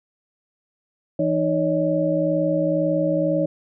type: tone cluster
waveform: sine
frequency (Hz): 165.8 / 309.5 / 562 / 624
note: E3 / D#4 / C#5 / D#5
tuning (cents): +10 / -9 / +24 / +5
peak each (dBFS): -25 / -23 / -21 / -28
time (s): 1.19-3.46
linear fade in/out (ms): 5
effects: none